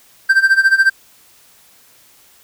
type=tone with tremolo; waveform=triangle; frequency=1568 Hz; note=G6; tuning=in tune; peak=-4 dBFS; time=0.29-0.9 s; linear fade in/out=10 ms; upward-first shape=sine; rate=14 Hz; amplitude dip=85%; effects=white hiss -49 dBFS RMS until 2.43 s